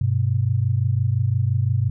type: tone pair together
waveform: sine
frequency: 99.4 / 125.24 Hz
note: G2 / B2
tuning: +25 / +25 cents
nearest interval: major third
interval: 400 cents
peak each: -20 dBFS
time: 0.01-1.9 s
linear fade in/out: 5 ms
effects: none